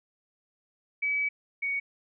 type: tone pair in turn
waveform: sine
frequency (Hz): 2285 / 2237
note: D7 / C#7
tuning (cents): -48 / +15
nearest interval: unison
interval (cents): 37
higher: first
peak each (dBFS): -25 / -27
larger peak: first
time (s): 1.02-1.29 / 1.62-1.8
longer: first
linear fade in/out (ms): 10
effects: none